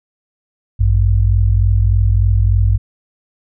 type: tone pair together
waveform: sine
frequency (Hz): 54.65 / 98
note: A1 / G2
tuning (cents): -11 / 0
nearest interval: minor seventh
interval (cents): 1011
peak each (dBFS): -12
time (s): 0.79-2.78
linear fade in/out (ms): 20
effects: none